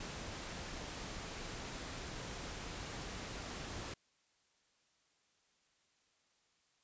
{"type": "noise", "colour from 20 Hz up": "pink", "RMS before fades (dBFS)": -45, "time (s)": [0, 3.94], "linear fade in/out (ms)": 5, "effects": ["white hiss -75 dBFS RMS until 6.83 s", "resampled to 16000 Hz"]}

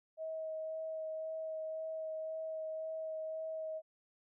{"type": "tone with vibrato", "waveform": "sine", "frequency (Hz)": 636, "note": "D#5", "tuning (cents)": 38, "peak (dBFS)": -38, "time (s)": [0.17, 3.82], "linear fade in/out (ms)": 50, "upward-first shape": "sine", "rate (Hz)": 1.9, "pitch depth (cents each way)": 10, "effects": []}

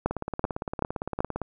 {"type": "two click trains", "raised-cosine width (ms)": 1, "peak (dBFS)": [-9, -16], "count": [4, 24], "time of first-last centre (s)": [[0.06, 1.205], [0.11, 1.417]], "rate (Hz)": [2.62, 17.6], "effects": []}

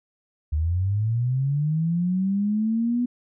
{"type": "linear sweep", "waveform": "sine", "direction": "up", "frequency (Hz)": [73, 246.9], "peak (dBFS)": -20, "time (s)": [0.52, 3.06], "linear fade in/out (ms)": 10, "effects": []}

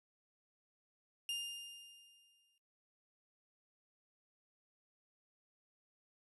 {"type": "tone with exponential decay", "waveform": "40% pulse", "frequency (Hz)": 2811, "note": "F7", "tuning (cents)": 11, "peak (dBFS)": -35, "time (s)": [1.29, 2.58], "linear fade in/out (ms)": 1, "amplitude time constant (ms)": 280, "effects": ["noise-tail reverb RT60 0.7 s tail -26 dB re dry", "resampled to 32000 Hz"]}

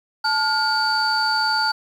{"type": "tone cluster", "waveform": "sine", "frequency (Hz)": [872, 1422, 4561], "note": ["A5", "F6", "C#8"], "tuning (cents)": [-16, 31, 49], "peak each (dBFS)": -21, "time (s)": [0.24, 1.72], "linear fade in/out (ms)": 10, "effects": ["tanh soft clip ceiling -11 dBFS", "8-bit"]}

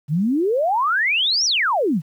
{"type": "exponential two-way sweep", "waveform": "sine", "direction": "up then down", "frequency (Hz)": [137.4, 5950, 137.4], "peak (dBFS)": -16, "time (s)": [0.08, 2.02], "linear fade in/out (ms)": 50, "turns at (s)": 1.45, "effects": ["9-bit"]}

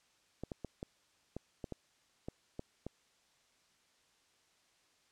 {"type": "clicks", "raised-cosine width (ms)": 2, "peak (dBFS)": -27, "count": 10, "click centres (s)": [0.436, 0.518, 0.647, 0.829, 1.366, 1.642, 1.723, 2.285, 2.594, 2.866], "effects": ["white hiss -71 dBFS RMS until 5.11 s", "low-pass 7000 Hz 12 dB/octave"]}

